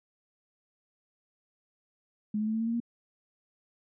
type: tone with pitch steps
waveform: sine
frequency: 211.2 / 215 / 218.9 / 222.9 / 226.9 / 231 / 235.2 Hz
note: G#3 / A3 / A3 / A3 / A#3 / A#3 / A#3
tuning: +29 / -40 / -9 / +23 / -47 / -16 / +16 cents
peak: -27 dBFS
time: 2.34-2.802 s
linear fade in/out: 5 ms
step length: 66 ms
effects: none